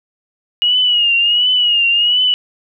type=tone with vibrato; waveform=sine; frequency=2885 Hz; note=F#7; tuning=44 cents flat; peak=-10 dBFS; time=0.62-2.34 s; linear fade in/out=0 ms; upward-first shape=triangle; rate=1.4 Hz; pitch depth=84 cents each way; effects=none